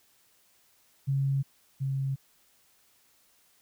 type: tone pair in turn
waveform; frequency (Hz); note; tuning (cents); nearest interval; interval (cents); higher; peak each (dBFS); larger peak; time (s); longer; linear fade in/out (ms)
sine; 137.1 / 135.6; C#3 / C#3; -19 / -38; unison; 19; first; -24 / -27; first; 1.07-1.43 / 1.8-2.16; neither; 20
effects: white hiss -65 dBFS RMS until 3.61 s